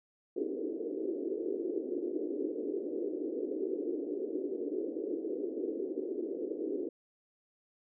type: band-pass noise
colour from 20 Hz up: pink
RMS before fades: -36 dBFS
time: 0.36-6.89 s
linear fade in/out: 5 ms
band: 300 to 450 Hz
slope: 48 dB/octave
effects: none